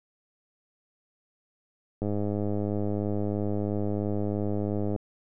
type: click train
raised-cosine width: 2 ms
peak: -17 dBFS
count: 304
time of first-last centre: 2.02-4.962 s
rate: 103 Hz
effects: none